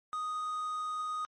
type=tone with quantisation; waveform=triangle; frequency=1244.5 Hz; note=D#6; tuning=in tune; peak=-31 dBFS; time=0.13-1.25 s; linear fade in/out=0 ms; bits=9; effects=MP3 48 kbps